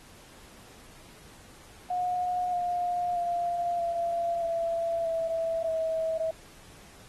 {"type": "tone with pitch steps", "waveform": "sine", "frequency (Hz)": [722, 708.8, 695.8, 683.1, 670.5, 658.3, 646.2], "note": ["F#5", "F5", "F5", "F5", "E5", "E5", "E5"], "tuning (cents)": [-43, 25, -7, -38, 29, -3, -35], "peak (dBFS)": -26, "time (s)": [1.9, 6.31], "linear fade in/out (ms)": 5, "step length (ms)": 630, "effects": ["pink hiss -53 dBFS RMS until 7.08 s", "AAC 32 kbps"]}